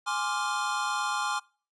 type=chord; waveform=square; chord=D half-diminished seventh; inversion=second; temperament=equal; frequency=830.6 / 1046.5 / 1174.7 / 1396.9 Hz; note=Ab5 / C6 / D6 / F6; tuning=0 / 0 / 0 / 0 cents; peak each=-34 dBFS; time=0.06-1.4 s; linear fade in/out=20 ms; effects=noise-tail reverb RT60 0.4 s tail -24 dB re dry + resampled to 22050 Hz